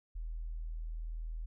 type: tone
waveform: sine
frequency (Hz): 40.41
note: E1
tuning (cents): -34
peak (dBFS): -37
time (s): 0.15-1.46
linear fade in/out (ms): 10
effects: none